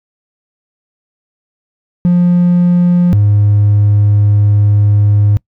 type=tone pair in turn; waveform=triangle; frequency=176.3 / 103.15 Hz; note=F3 / G#2; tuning=+17 / -11 cents; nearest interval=major sixth; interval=928 cents; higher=first; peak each=-3 dBFS; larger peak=neither; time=2.05-3.13 / 3.13-5.37 s; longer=second; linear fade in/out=0 ms; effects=noise-tail reverb RT60 0.1 s tail -25 dB re dry + tanh soft clip ceiling -1 dBFS